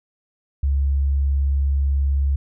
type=tone; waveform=sine; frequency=69.3 Hz; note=C#2; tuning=in tune; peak=-16 dBFS; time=0.63-2.36 s; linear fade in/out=5 ms; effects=none